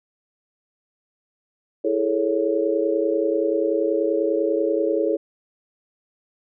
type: chord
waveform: sine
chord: A major seventh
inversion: second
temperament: equal with one note detuned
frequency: 329.6 / 415.3 / 445.6 / 554.4 Hz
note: E4 / G#4 / A4 / C#5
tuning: 0 / 0 / +22 / 0 cents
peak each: -24 dBFS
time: 1.84-5.17 s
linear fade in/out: 10 ms
effects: none